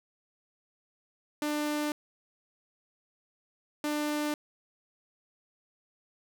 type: tone pair in turn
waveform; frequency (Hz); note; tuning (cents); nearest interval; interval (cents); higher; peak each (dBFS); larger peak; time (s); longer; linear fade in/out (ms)
sawtooth; 298 / 298; D4 / D4; +25 / +25; unison; 0; neither; -25; neither; 1.42-1.92 / 3.84-4.34; neither; 2
effects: none